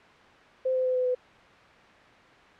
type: tone with pitch steps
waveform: sine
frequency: 518 / 513.8 / 509.7 / 505.6 / 501.5 Hz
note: C5 / C5 / C5 / B4 / B4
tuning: -17 / -32 / -45 / +41 / +26 cents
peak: -23 dBFS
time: 0.65-1.15 s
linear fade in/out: 10 ms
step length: 100 ms
effects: white hiss -52 dBFS RMS until 2.59 s + low-pass 2000 Hz 12 dB/octave